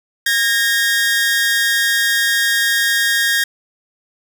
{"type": "tone pair together", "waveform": "sawtooth", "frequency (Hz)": [1630.3, 1851], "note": ["G#6", "A#6"], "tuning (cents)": [-33, -13], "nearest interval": "major second", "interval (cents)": 220, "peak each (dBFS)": -13, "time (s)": [0.26, 3.44], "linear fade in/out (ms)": 5, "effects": []}